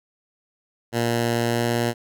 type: tone with pitch glide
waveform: 10% pulse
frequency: 117.6 to 118.35 Hz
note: A#2 to A#2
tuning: +16 to +27 cents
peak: -12 dBFS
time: 0.92-1.94 s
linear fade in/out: 50 ms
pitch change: +11 cents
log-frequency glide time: 1.46-1.63 s
effects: none